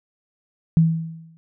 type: tone with exponential decay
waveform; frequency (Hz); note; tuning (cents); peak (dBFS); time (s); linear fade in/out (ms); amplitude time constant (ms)
sine; 163; E3; -19; -9; 0.77-1.37; 0; 130
effects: none